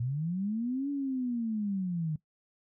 sine linear two-way sweep, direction up then down, 114.9 to 286.8 to 150.4 Hz, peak -29 dBFS, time 0-2.16 s, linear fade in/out 5 ms, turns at 0.9 s, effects noise-tail reverb RT60 0.1 s tail -19 dB re dry

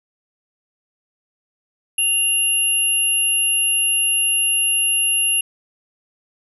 sine tone pair together, 2794 / 11128 Hz, F7 / F9, 0 / -7 cents, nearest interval 2 octaves, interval 2393 cents, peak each -18 dBFS, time 1.98-5.41 s, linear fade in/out 5 ms, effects none

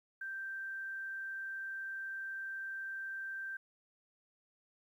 sine tone, 1568 Hz, G6, in tune, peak -39 dBFS, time 0.21-3.57 s, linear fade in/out 5 ms, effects 12-bit

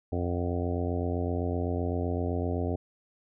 harmonic tone with a mistuned harmonic, 87.8 Hz, F2, 10 cents sharp, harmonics 1 / 2 / 3 / 4 / 5 / 6 / 7 / 8 / 9, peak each -30 / -38 / -34 / -37 / -36 / -42 / -39 / -43 / -43 dBFS, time 0.12-2.76 s, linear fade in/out 5 ms, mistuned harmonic 9, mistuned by -71 cents, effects none

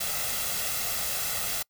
white noise with comb filter, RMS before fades -30 dBFS, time 0-1.63 s, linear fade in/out 10 ms, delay 1.5 ms, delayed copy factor +0.6, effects noise-tail reverb RT60 0.1 s tail -26 dB re dry

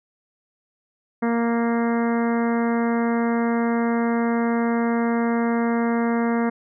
harmonic tone, 233.1 Hz, A#3, in tune, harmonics 1 / 2 / 3 / 4 / 5 / 6 / 7 / 8 / 9, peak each -20 / -26 / -30 / -32 / -34 / -36 / -37 / -38 / -39 dBFS, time 1.22-6.5 s, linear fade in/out 10 ms, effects none

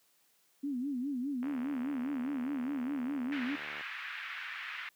sine tone with vibrato, 265 Hz, C4, 22 cents sharp, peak -32 dBFS, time 0.63-3.56 s, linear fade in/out 10 ms, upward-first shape sine, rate 4.9 Hz, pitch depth 160 cents each way
click train, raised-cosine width 0.5 ms, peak -31 dBFS, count 178, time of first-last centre 1.43-3.809 s, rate 74.4 Hz
white band-pass noise, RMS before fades -42 dBFS, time 3.32-4.89 s, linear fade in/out 2 ms, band 1400 to 2400 Hz, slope 24 dB/octave
effects white hiss -70 dBFS RMS until 4.95 s + high-pass 150 Hz 12 dB/octave

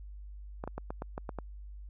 clicks, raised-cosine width 1 ms, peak -23 dBFS, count 8, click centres 0.639 / 0.676 / 0.78 / 0.905 / 1.021 / 1.179 / 1.292 / 1.387 s, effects added 50 Hz sine -43 dBFS peak until 1.89 s

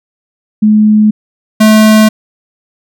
sine / square tone pair in turn, 213.2 / 216.4 Hz, G#3 / A3, +46 / -29 cents, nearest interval unison, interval 25 cents, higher second, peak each -3 dBFS, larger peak neither, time 0.62-1.11 / 1.6-2.09 s, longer neither, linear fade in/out 10 ms, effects none

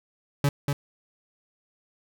40% pulse tone with echo, 142.2 Hz, C#3, 45 cents sharp, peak -18 dBFS, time 0.44-0.49 s, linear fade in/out 2 ms, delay 240 ms, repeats 1, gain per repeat -4 dB, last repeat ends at 0.73 s, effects none

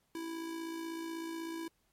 square tone with amplitude modulation, 329.6 Hz, E4, in tune, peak -37 dBFS, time 0.15-1.68 s, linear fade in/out 2 ms, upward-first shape sine, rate 56.2 Hz, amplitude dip 45%, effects pink hiss -75 dBFS RMS until 1.92 s + MP3 64 kbps

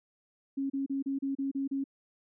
sine tone bursts, 273.6 Hz, C#4, 23 cents flat, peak -29 dBFS, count 8, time 0.57-1.841 s, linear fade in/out 10 ms, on 130 ms, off 33 ms, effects none

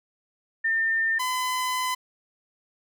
sine / sawtooth tone pair in turn, 1805 / 1013 Hz, A6 / B5, +44 / +44 cents, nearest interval minor seventh, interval 1000 cents, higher first, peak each -21 dBFS, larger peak neither, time 0.64-1.19 / 1.19-1.95 s, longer second, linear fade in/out 10 ms, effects none

